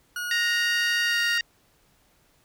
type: tone with pitch glide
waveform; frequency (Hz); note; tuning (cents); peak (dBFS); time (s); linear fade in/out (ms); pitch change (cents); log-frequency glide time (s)
40% pulse; 1446 to 1422.8; F#6 to F6; -40 to +32; -28; 0.16-1.38; 2; -28; 1.02-1.18
type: harmonic tone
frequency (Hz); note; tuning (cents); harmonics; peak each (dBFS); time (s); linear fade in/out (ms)
933; A#5; +1; 2 / 3 / 4 / 5 / 6 / 7 / 8; -24 / -29 / -35 / -32 / -38 / -47 / -48; 0.31-1.41; 2
effects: pink hiss -63 dBFS RMS until 2.44 s